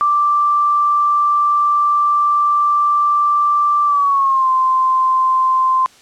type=tone with pitch glide; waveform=sine; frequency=1174.7 to 1040.5 Hz; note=D6 to C6; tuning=0 to -10 cents; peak=-11 dBFS; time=0.01-5.86 s; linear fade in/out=0 ms; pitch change=-210 cents; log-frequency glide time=3.85-4.49 s; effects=white hiss -46 dBFS RMS until 6.01 s + low-pass 7000 Hz 12 dB/octave